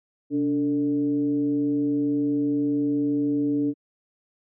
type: tone with frequency modulation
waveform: sine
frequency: 288.9 Hz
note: D4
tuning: 28 cents flat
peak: -20 dBFS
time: 0.3-3.74 s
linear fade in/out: 50 ms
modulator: 158 Hz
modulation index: 0.53
effects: high-pass 150 Hz 12 dB/octave